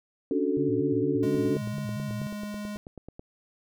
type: chord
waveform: sine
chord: D major seventh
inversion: third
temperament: equal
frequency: 277.2 / 293.7 / 370 / 440 Hz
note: C#4 / D4 / F#4 / A4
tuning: 0 / 0 / 0 / 0 cents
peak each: -29 dBFS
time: 0.31-1.57 s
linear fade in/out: 2 ms
type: tone with vibrato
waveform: sine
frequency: 129.1 Hz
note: C3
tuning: 23 cents flat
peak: -32 dBFS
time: 0.57-2.27 s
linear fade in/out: 0 ms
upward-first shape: square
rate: 4.3 Hz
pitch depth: 180 cents each way
type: tone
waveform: square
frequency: 207.7 Hz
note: G#3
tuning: in tune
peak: -34 dBFS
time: 1.23-2.77 s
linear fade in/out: 0 ms
type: click train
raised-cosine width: 2 ms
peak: -28 dBFS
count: 19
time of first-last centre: 1.24-3.194 s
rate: 9.21 Hz
effects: none